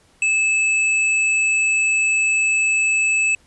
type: tone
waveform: square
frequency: 2612 Hz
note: E7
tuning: 17 cents flat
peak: -16 dBFS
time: 0.22-3.35 s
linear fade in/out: 2 ms
effects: pink hiss -56 dBFS RMS until 3.46 s + resampled to 24000 Hz